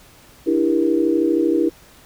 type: chord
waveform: sine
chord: E half-diminished seventh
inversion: third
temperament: just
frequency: 296.7 / 329.6 / 395.6 / 474.7 Hz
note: D4 / E4 / G4 / Bb4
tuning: +18 / 0 / +16 / +31 cents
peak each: -21 / -17 / -23 / -23 dBFS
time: 0.46-1.7 s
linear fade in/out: 20 ms
effects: pink hiss -48 dBFS RMS until 2.05 s